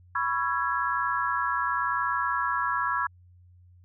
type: chord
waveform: sine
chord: C# minor seventh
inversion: third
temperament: equal with one note detuned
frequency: 987.8 / 1108.7 / 1344.7 / 1661.2 Hz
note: B5 / C#6 / E6 / G#6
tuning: 0 / 0 / +34 / 0 cents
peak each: -30 dBFS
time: 0.15-3.07 s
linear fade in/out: 5 ms
effects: added 89 Hz sine -52 dBFS peak until 3.84 s